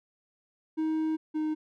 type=tone pair in turn; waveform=triangle; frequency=315.3 / 309.5 Hz; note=D#4 / D#4; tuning=+23 / -9 cents; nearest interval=unison; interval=32 cents; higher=first; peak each=-24 / -25 dBFS; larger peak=first; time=0.77-1.17 / 1.34-1.55 s; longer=first; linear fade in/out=20 ms; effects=none